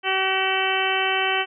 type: harmonic tone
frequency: 381.3 Hz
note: G4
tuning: 48 cents flat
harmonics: 1 / 2 / 3 / 4 / 5 / 6 / 7 / 8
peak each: -28 / -26 / -30 / -28 / -29 / -29 / -27 / -27 dBFS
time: 0.03-1.46 s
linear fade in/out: 50 ms
effects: none